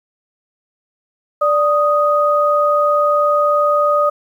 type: tone pair together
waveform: sine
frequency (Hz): 587.3 / 1244.4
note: D5 / D#6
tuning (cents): 0 / 0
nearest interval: octave + minor second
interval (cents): 1300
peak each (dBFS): -14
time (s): 1.41-4.1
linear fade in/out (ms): 10
effects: 8-bit

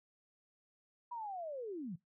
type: linear sweep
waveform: sine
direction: down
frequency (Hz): 983 to 150.3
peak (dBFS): -40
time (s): 1.11-1.96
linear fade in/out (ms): 10
effects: noise-tail reverb RT60 0.2 s tail -24 dB re dry

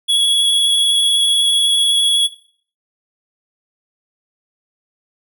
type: tone with vibrato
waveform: square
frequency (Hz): 3359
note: G#7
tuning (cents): +19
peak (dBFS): -12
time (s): 0.08-2.28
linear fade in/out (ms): 20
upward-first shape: triangle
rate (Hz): 12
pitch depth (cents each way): 14
effects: noise-tail reverb RT60 0.5 s tail -17 dB re dry

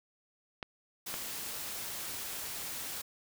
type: clicks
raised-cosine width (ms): 0.3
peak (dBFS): -21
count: 2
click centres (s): 0.628 / 1.141
type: noise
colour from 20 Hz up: white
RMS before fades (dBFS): -40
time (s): 1.06-3.02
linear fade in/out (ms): 10
effects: none

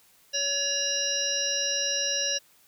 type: harmonic tone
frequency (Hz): 564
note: C#5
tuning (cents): +30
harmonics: 1 / 3 / 5 / 7 / 9 / 10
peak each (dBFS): -35 / -36 / -32 / -33 / -35 / -28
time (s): 0.33-2.39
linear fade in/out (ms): 20
effects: white hiss -60 dBFS RMS until 2.67 s

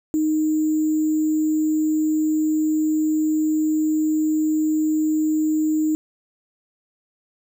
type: tone with sample-and-hold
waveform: sine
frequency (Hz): 310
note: D#4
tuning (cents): -6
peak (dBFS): -17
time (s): 0.14-5.95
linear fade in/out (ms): 0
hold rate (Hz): 7350
effects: none

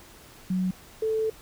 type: tone pair in turn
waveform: sine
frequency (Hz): 185 / 440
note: F#3 / A4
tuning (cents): 0 / 0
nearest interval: octave + minor third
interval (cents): 1500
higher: second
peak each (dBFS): -23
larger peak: neither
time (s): 0.5-0.71 / 1.02-1.3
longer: second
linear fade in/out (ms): 5
effects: pink hiss -50 dBFS RMS until 1.41 s

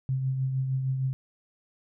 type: tone with tremolo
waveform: sine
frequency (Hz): 132.1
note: C3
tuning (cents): +17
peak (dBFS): -23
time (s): 0.09-1.13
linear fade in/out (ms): 0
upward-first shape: triangle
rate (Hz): 6.5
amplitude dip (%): 45
effects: none

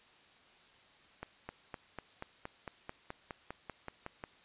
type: accelerating click train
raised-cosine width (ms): 0.5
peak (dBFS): -26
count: 15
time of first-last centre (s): 1.23-4.239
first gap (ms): 260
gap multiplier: 0.97
effects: white hiss -62 dBFS RMS until 4.44 s + resampled to 8000 Hz

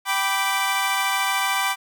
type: chord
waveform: 20% pulse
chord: G major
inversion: none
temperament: equal with one note detuned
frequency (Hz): 778.6 / 987.8 / 1174.7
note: G5 / B5 / D6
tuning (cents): -12 / 0 / 0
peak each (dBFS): -20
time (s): 0.05-1.76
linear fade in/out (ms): 50
effects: none

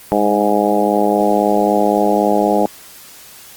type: harmonic tone with a mistuned harmonic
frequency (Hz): 103.83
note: G#2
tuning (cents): 0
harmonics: 2 / 3 / 4 / 5 / 6 / 7 / 8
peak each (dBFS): -19 / -19 / -19 / -19 / -19 / -19 / -19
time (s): 0.12-2.66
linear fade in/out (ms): 0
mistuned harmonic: 2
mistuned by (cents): -19
effects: white hiss -39 dBFS RMS until 3.56 s + Opus 24 kbps

